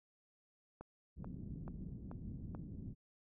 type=click train; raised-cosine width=1 ms; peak=-35 dBFS; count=5; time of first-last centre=0.81-2.549 s; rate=2.3 Hz
type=low-pass noise; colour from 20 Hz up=white; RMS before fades=-47 dBFS; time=1.16-2.95 s; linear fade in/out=50 ms; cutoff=230 Hz; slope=24 dB/octave
effects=none